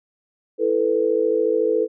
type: chord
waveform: sine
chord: E suspended fourth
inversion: none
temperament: equal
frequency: 329.6 / 440 / 493.9 Hz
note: E4 / A4 / B4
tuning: 0 / 0 / 0 cents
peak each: -25 / -19 / -21 dBFS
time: 0.58-1.88 s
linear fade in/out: 50 ms
effects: none